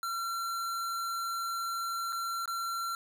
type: tone with dropouts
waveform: square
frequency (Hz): 1363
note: F6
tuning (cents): -43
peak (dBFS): -33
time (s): 0.03-2.95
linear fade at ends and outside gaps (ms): 1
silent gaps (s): 2.124-2.128 / 2.457-2.477
effects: none